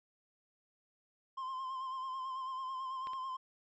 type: tone with vibrato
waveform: triangle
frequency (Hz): 1047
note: C6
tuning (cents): +1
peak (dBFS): -36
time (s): 1.37-3.37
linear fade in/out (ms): 10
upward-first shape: sine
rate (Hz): 9.1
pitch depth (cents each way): 41
type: clicks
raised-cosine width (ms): 0.3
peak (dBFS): -32 / -37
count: 2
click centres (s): 3.071 / 3.134
effects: resampled to 16000 Hz